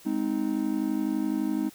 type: chord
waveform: triangle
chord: Ab major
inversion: none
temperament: just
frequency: 207.7 / 259.6 / 311.5 Hz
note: Ab3 / C4 / Eb4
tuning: 0 / -13 / +2 cents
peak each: -29 / -28 / -26 dBFS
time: 0.05-1.7 s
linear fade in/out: 20 ms
effects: white hiss -52 dBFS RMS until 1.74 s